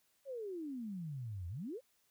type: exponential two-way sweep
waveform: sine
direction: down then up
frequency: 569 to 82.41 to 569 Hz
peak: -40 dBFS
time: 0.25-1.81 s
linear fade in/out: 50 ms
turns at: 1.48 s
effects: white hiss -75 dBFS RMS until 2.1 s